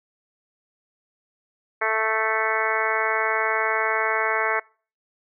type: harmonic tone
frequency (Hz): 220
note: A3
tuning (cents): 0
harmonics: 2 / 3 / 4 / 5 / 6 / 7 / 8 / 9 / 10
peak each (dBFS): -29 / -29 / -29 / -29 / -29 / -29 / -29 / -29 / -29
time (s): 1.81-4.6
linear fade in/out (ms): 10
effects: noise-tail reverb RT60 0.4 s tail -25 dB re dry